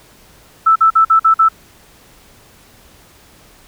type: tone bursts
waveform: sine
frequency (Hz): 1318.5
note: E6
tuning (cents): 0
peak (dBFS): -6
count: 6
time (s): 0.66-1.488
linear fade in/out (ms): 10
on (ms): 98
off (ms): 48
effects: pink hiss -46 dBFS RMS until 3.67 s